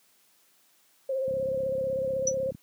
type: tone with vibrato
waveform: sine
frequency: 530 Hz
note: C5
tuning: 22 cents sharp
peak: -26 dBFS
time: 1.09-2.51 s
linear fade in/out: 5 ms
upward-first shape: sine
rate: 16 Hz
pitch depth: 39 cents each way
type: click train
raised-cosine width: 5 ms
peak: -25 dBFS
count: 44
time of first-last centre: 1.28-2.548 s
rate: 33.9 Hz
type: tone with exponential decay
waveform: sine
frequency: 5920 Hz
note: F#8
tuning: in tune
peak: -19 dBFS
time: 2.27-2.35 s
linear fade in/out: 5 ms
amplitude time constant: 16 ms
effects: white hiss -64 dBFS RMS until 2.62 s + high-pass 150 Hz 12 dB/octave